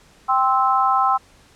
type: chord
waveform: sine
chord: C major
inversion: second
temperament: just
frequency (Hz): 784.9 / 1046.5 / 1308.1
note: G5 / C6 / E6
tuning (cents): +2 / 0 / -14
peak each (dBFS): -19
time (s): 0.28-1.18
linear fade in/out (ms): 20
effects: pink hiss -52 dBFS RMS until 1.55 s + low-pass 9000 Hz 12 dB/octave